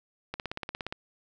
click train, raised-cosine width 0.3 ms, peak -18 dBFS, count 11, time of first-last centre 0.34-0.925 s, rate 17.1 Hz, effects none

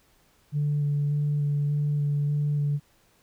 sine tone with vibrato, 145.9 Hz, D3, 11 cents flat, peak -21 dBFS, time 0.52-2.8 s, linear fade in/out 50 ms, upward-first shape square, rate 1.7 Hz, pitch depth 11 cents each way, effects tanh soft clip ceiling -19 dBFS + pink hiss -63 dBFS RMS until 3.22 s

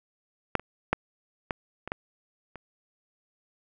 clicks, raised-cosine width 0.5 ms, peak -7 / -25 / -7 / -13 / -21 / -14 / -26 dBFS, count 7, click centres 0.553 / 0.596 / 0.93 / 1.508 / 1.876 / 1.919 / 2.557 s, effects none

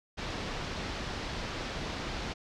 pink low-pass noise, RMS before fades -37 dBFS, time 0.17-2.34 s, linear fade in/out 20 ms, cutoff 5300 Hz, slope 24 dB/octave, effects none

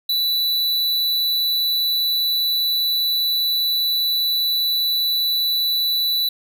square tone, 3965 Hz, B7, 6 cents sharp, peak -18 dBFS, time 0.09-6.29 s, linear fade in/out 5 ms, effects none

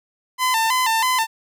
sawtooth tone with vibrato, 955 Hz, A#5, 42 cents sharp, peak -13 dBFS, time 0.38-1.27 s, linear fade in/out 50 ms, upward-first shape square, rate 3.1 Hz, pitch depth 110 cents each way, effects none

